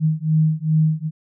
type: beating tone pair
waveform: sine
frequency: 155.56 / 158.06 Hz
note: D#3 / D#3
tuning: 0 / +28 cents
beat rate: 2.5 Hz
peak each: -18 dBFS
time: 0-1.11 s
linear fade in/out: 50 ms
effects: none